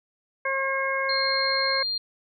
harmonic tone, 539 Hz, C#5, 49 cents flat, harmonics 1 / 2 / 3 / 4, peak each -29 / -29 / -29 / -29 dBFS, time 0.45-1.83 s, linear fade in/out 5 ms
sine tone, 4200 Hz, C8, 6 cents sharp, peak -25 dBFS, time 1.09-1.98 s, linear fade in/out 5 ms
effects none

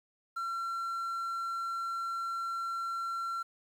triangle tone with quantisation, 1360 Hz, F6, 46 cents flat, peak -31 dBFS, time 0.36-3.43 s, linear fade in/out 10 ms, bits 10, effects none

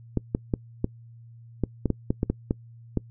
clicks, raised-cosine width 3 ms, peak -10 dBFS, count 12, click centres 0.173 / 0.349 / 0.538 / 0.844 / 1.637 / 1.857 / 1.903 / 2.105 / 2.231 / 2.3 / 2.509 / 2.973 s, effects noise-tail reverb RT60 0.1 s tail -24 dB re dry + added 116 Hz sine -45 dBFS peak until 3.1 s

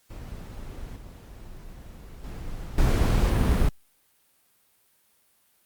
brown noise with level steps, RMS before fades -38 / -43 / -36 / -20 dBFS, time 0.1-3.69 s, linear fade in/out 5 ms, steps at 0.96 / 2.24 / 2.78 s, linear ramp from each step 2 ms, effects white hiss -65 dBFS RMS until 5.65 s + Opus 48 kbps

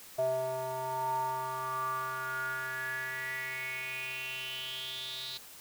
square tone with band-pass filter sweep, 130 Hz, C3, 11 cents flat, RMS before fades -36 dBFS, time 0.18-5.38 s, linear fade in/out 10 ms, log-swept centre 650 to 4000 Hz, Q 8.5, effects white hiss -51 dBFS RMS until 5.6 s

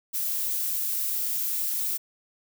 violet noise, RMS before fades -28 dBFS, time 0.13-1.98 s, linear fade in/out 20 ms, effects none

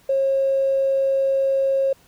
triangle tone with tanh clipping, 541 Hz, C#5, 42 cents flat, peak -16 dBFS, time 0.09-1.93 s, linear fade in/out 5 ms, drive 2 dB, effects pink hiss -55 dBFS RMS until 2.07 s

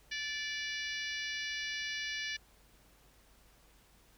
harmonic tone, 582 Hz, D5, 16 cents flat, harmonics 3 / 4 / 5 / 6 / 7 / 8 / 9 / 10, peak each -40 / -42 / -44 / -46 / -47 / -48 / -49 / -50 dBFS, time 0.11-2.37 s, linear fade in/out 10 ms, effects added 50 Hz sine -65 dBFS peak until 4.17 s + pink hiss -65 dBFS RMS until 4.17 s

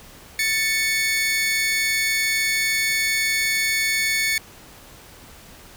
sawtooth tone pair together, 1768.9 / 2217 Hz, A6 / C#7, +9 / 0 cents, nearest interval major third, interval 391 cents, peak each -22 / -17 dBFS, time 0.39-4.38 s, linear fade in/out 2 ms, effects pink hiss -45 dBFS RMS until 5.76 s

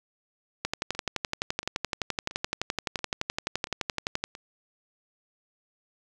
two click trains, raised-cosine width 0.2 ms, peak -24 / -10 dBFS, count 6 / 43, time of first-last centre 0.95-4.351 / 0.65-4.24 s, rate 1.47 / 11.7 Hz, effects none

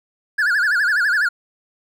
triangle tone with vibrato, 1568 Hz, G6, in tune, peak -13 dBFS, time 0.38-1.29 s, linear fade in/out 10 ms, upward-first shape sine, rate 12 Hz, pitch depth 190 cents each way, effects none

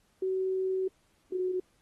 sine tone pair in turn, 377.1 / 368.1 Hz, F#4 / F#4, +33 / -9 cents, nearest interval unison, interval 42 cents, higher first, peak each -27 dBFS, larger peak neither, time 0.22-0.88 / 1.32-1.6 s, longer first, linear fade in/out 5 ms, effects pink hiss -70 dBFS RMS until 1.81 s + AAC 32 kbps

